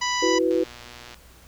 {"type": "harmonic tone", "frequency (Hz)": 987.8, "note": "B5", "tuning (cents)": 0, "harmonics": [1, 2, 3, 4, 5, 6, 7], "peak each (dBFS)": [-26, -28, -31, -36, -32, -33, -37], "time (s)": [0.01, 0.39], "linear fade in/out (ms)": 10}
{"type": "chord", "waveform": "sine", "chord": "E suspended second", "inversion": "none", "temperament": "just", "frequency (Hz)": [329.6, 370.8, 494.4], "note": ["E4", "F#4", "B4"], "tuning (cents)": [0, 4, 2], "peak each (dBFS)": -23, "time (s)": [0.22, 0.64], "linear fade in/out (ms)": 10}
{"type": "click train", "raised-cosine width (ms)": 0.2, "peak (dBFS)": -24, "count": 77, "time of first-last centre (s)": [0.51, 1.143], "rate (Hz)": 120}
{"effects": ["added 60 Hz sine -52 dBFS peak until 1.47 s", "pink hiss -52 dBFS RMS until 1.47 s"]}